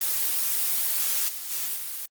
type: noise with level steps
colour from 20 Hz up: blue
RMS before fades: -25 / -35 / -29 / -33 dBFS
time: 0.01-2.06 s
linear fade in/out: 5 ms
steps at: 1.28 / 1.5 / 1.76 s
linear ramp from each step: 10 ms
effects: Opus 24 kbps